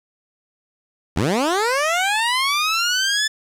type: linear sweep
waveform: 15% pulse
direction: up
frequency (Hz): 66.4 to 1752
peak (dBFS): -11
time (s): 1.16-3.28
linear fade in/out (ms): 10
effects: low-pass 10000 Hz 12 dB/octave + 8-bit